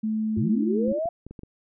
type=tone; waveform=sine; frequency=217.7 Hz; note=A3; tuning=18 cents flat; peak=-23 dBFS; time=0.03-0.93 s; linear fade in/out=10 ms
type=tone with vibrato; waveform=sine; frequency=329.6 Hz; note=E4; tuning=in tune; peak=-32 dBFS; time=0.36-0.99 s; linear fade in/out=5 ms; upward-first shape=sine; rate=12 Hz; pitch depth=110 cents each way
type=linear sweep; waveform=sine; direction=up; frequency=87 to 698.5 Hz; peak=-24 dBFS; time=0.37-1.09 s; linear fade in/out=5 ms
type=clicks; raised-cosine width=3 ms; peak=-27 dBFS; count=7; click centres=0.88 / 0.916 / 1.057 / 1.266 / 1.31 / 1.392 / 1.434 s
effects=none